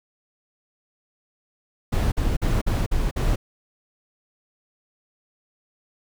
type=noise bursts; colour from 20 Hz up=brown; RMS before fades=-21 dBFS; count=6; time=1.92-3.36 s; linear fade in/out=10 ms; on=200 ms; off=48 ms; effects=none